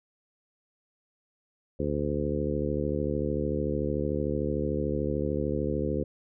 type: harmonic tone with a mistuned harmonic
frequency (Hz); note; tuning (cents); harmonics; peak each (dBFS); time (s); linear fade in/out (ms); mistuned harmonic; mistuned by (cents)
73.42; D2; 0; 1 / 2 / 3 / 4 / 5 / 6 / 7; -34 / -34 / -34 / -34 / -34 / -34 / -34; 1.79-6.04; 10; 1; +20
effects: none